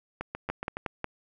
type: two click trains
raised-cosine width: 0.5 ms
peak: -15 / -18 dBFS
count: 4 / 5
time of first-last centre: 0.5-1.043 / 0.21-0.769 s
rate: 5.52 / 7.15 Hz
effects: none